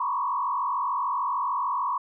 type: tone with frequency modulation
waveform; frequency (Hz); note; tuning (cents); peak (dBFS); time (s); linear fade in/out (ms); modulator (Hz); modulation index
sine; 1046.5; C6; 0; -24; 0-1.98; 5; 46.7; 2.1
effects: none